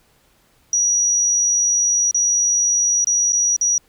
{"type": "tone with dropouts", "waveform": "sine", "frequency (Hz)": 5800, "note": "F#8", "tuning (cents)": -35, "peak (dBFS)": -14, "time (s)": [0.73, 3.78], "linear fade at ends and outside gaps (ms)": 2, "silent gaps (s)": [[2.111, 2.145], [3.045, 3.07], [3.323, 3.33], [3.564, 3.611]], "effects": ["pink hiss -58 dBFS RMS until 3.88 s"]}